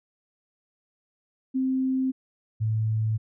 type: tone pair in turn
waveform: sine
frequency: 261.6 / 109.77 Hz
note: C4 / A2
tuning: 0 / -4 cents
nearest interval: octave + minor third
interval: 1504 cents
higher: first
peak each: -22 dBFS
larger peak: neither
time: 1.54-2.12 / 2.6-3.18 s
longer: neither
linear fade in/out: 20 ms
effects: none